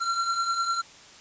square beating tone pair, 1358 / 1367.9 Hz, F6 / F6, -49 / -36 cents, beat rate 9.9 Hz, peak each -33 / -26 dBFS, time 0-0.82 s, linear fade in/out 20 ms, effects white hiss -49 dBFS RMS until 1.2 s + resampled to 16000 Hz

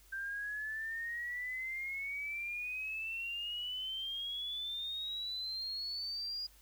sine exponential sweep, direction up, 1568 to 4887 Hz, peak -37 dBFS, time 0.12-6.47 s, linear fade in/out 10 ms, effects added 50 Hz sine -62 dBFS peak until 6.61 s + white hiss -64 dBFS RMS until 6.61 s

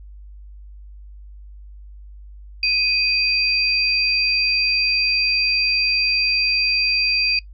sine tone pair together, 2495 / 4710 Hz, D#7 / D8, +4 / +4 cents, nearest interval major seventh, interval 1100 cents, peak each -19 dBFS, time 2.63-7.39 s, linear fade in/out 2 ms, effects noise-tail reverb RT60 0.1 s tail -21 dB re dry + added 50 Hz sine -37 dBFS peak until 7.53 s

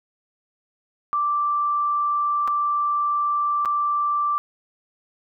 sine tone with dropouts, 1173 Hz, D6, 2 cents flat, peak -19 dBFS, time 1.13-4.38 s, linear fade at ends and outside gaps 0 ms, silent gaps 2.476-2.48 / 3.65-3.657 s, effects none

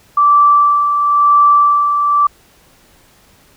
sine tone with tremolo, 1165 Hz, D6, 14 cents flat, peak -5 dBFS, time 0.17-2.27 s, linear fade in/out 5 ms, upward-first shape sine, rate 0.98 Hz, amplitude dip 50%, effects pink hiss -49 dBFS RMS until 3.56 s

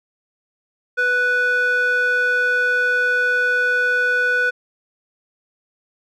square tone with band-pass filter, 493.9 Hz, B4, in tune, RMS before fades -18 dBFS, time 0.97-4.51 s, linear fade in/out 20 ms, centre 1400 Hz, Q 3.5, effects none

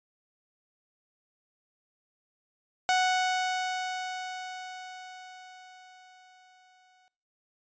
sawtooth tone with exponential decay, 740 Hz, F#5, in tune, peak -18 dBFS, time 2.89-7.08 s, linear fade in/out 0 ms, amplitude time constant 910 ms, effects noise-tail reverb RT60 0.6 s tail -25 dB re dry + resampled to 16000 Hz

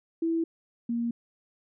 sine tone pair in turn, 329.6 / 234.8 Hz, E4 / A#3, 0 / +13 cents, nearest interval tritone, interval 587 cents, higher first, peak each -24 / -26 dBFS, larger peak first, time 0.22-0.44 / 0.89-1.11 s, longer neither, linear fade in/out 5 ms, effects none

